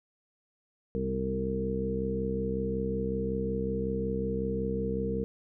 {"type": "harmonic tone with a mistuned harmonic", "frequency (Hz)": 65.41, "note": "C2", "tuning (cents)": 0, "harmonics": [1, 2, 3, 4, 5, 6, 7], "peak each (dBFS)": [-37, -39, -33, -41, -42, -42, -32], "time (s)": [0.95, 5.24], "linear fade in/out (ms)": 0, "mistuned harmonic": 4, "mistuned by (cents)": -25, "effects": []}